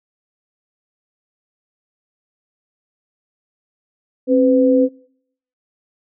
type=tone pair together; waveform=sine; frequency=267 / 504 Hz; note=C4 / B4; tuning=+35 / +35 cents; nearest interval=major seventh; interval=1100 cents; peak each=-13 dBFS; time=4.27-4.89 s; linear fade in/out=50 ms; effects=noise-tail reverb RT60 0.7 s tail -25 dB re dry